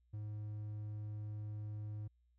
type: tone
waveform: triangle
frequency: 105.7 Hz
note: G#2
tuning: 31 cents sharp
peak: -39 dBFS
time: 0.13-2.08 s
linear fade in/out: 10 ms
effects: added 60 Hz sine -70 dBFS peak until 2.38 s